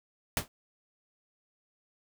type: noise with exponential decay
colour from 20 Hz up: pink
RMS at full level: -24 dBFS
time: 0.37-0.48 s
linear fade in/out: 1 ms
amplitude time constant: 22 ms
effects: none